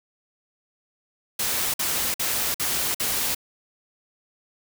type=noise bursts; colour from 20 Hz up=white; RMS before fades=-25 dBFS; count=5; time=1.39-3.348 s; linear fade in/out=5 ms; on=350 ms; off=52 ms; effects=none